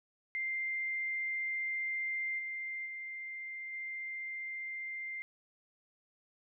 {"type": "tone with level steps", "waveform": "sine", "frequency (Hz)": 2095, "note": "C7", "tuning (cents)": 2, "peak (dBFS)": [-33, -37, -40, -38], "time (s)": [0.35, 5.22], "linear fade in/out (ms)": 0, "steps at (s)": [2.38, 2.85, 3.72], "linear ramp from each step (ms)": 20, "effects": []}